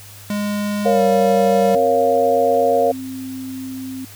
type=tone with pitch glide; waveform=square; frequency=206.1 to 195.55 Hz; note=G#3 to G3; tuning=-13 to -4 cents; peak=-20 dBFS; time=0.3-1.75 s; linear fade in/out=2 ms; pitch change=-91 cents; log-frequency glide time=0.88-1.01 s
type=chord; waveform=sine; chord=Bb minor; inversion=none; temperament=equal; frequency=466.2 / 554.4 / 698.5 Hz; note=Bb4 / Db5 / F5; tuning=0 / 0 / 0 cents; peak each=-17 dBFS; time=0.85-2.92 s; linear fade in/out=10 ms
type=tone; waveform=sine; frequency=261.6 Hz; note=C4; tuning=in tune; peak=-26 dBFS; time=1.75-4.05 s; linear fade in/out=5 ms
effects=added 101 Hz sine -41 dBFS peak until 4.15 s + white hiss -41 dBFS RMS until 4.15 s